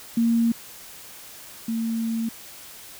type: tone pair in turn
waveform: sine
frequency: 231.2 / 227.2 Hz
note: A#3 / A#3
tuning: -14 / -44 cents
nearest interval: unison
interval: 30 cents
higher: first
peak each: -17 / -23 dBFS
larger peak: first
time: 0.17-0.52 / 1.68-2.29 s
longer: second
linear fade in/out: 5 ms
effects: white hiss -43 dBFS RMS until 2.99 s